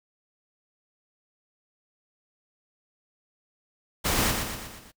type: noise with echo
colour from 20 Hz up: pink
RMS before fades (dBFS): -25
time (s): 4.04-4.32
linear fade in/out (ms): 20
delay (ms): 120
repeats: 5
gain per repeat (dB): -5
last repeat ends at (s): 4.92
effects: noise-tail reverb RT60 0.1 s tail -22 dB re dry